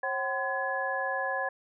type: tone cluster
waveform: sine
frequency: 539 / 762 / 1025 / 1691 Hz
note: C#5 / G5 / C6 / G#6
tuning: -49 / -49 / -36 / +31 cents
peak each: -34 / -34 / -36 / -32 dBFS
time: 0.03-1.49 s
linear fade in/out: 5 ms
effects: none